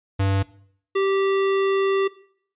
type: tone pair in turn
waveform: square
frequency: 97.5 / 390 Hz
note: G2 / G4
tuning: -9 / -9 cents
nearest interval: 2 octaves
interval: 2400 cents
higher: second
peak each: -19 dBFS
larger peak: neither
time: 0.19-0.43 / 0.95-2.08 s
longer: second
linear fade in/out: 10 ms
effects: noise-tail reverb RT60 0.6 s tail -19 dB re dry + resampled to 8000 Hz